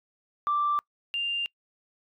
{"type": "tone pair in turn", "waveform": "sine", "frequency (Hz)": [1174.7, 2794], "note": ["D6", "F7"], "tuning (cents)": [0, 0], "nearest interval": "octave + minor third", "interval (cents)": 1500, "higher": "second", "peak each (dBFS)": [-22, -26], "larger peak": "first", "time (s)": [[0.47, 0.79], [1.14, 1.46]], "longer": "neither", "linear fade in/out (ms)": 0, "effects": ["noise-tail reverb RT60 0.1 s tail -26 dB re dry", "tanh soft clip ceiling -18 dBFS"]}